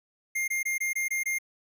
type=tone bursts; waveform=square; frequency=2116 Hz; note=C7; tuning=19 cents sharp; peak=-27 dBFS; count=7; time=0.35-1.386 s; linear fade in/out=10 ms; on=130 ms; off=21 ms; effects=none